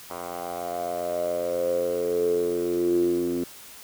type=tone with band-pass filter sweep; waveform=10% pulse; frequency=87.3 Hz; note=F2; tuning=in tune; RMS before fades=-26 dBFS; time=0.1-3.44 s; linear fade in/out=5 ms; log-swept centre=880 to 300 Hz; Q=9.6; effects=white hiss -45 dBFS RMS until 3.83 s